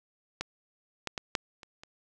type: clicks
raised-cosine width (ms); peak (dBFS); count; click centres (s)
0.2; -15 / -15 / -16 / -9 / -29 / -29; 6; 0.41 / 1.073 / 1.178 / 1.352 / 1.632 / 1.835
effects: none